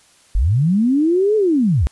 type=linear two-way sweep; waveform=sine; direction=up then down; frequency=37.9 to 440 to 49.63 Hz; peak=-12 dBFS; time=0.35-1.87 s; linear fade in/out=0 ms; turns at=1.36 s; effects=white hiss -52 dBFS RMS until 1.91 s + resampled to 24000 Hz